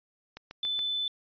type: click train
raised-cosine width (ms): 0.2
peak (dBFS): -24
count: 4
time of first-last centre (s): 0.37-0.791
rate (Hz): 7.12
type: tone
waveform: sine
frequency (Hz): 3510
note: A7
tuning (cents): -5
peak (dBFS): -28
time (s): 0.63-1.08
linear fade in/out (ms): 2
effects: resampled to 11025 Hz